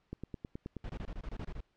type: click train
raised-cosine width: 3 ms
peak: -27 dBFS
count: 7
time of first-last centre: 0.13-0.767 s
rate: 9.42 Hz
type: noise bursts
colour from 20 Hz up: brown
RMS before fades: -40 dBFS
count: 10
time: 0.84-1.605 s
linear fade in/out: 2 ms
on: 54 ms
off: 25 ms
effects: pink hiss -75 dBFS RMS until 1.76 s + low-pass 4000 Hz 12 dB/octave